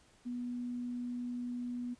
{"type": "tone", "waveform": "sine", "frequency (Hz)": 244.2, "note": "B3", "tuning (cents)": -19, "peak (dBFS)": -36, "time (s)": [0.25, 1.95], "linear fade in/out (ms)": 20, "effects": ["pink hiss -65 dBFS RMS until 1.99 s", "resampled to 22050 Hz"]}